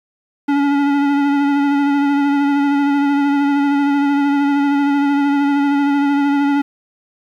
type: tone with vibrato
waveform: square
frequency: 283.4 Hz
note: C#4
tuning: 38 cents sharp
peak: -13 dBFS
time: 0.48-6.62 s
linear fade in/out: 10 ms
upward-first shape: sine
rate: 13 Hz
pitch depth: 23 cents each way
effects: low-pass 2000 Hz 12 dB/octave + 8-bit